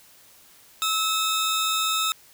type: tone pair together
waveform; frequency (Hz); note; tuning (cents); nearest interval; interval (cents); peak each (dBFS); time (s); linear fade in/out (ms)
sawtooth; 1300 / 3685; E6 / A#7; -24 / -21; octave + tritone; 1803; -21 / -22; 0.82-2.12; 0
effects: white hiss -53 dBFS RMS until 2.33 s